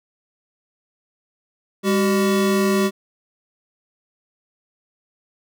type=tone pair together; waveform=square; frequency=201.6 / 380.6 Hz; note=G3 / F#4; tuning=+49 / +49 cents; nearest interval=major seventh; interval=1100 cents; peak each=-19 / -20 dBFS; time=1.83-2.91 s; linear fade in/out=50 ms; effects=none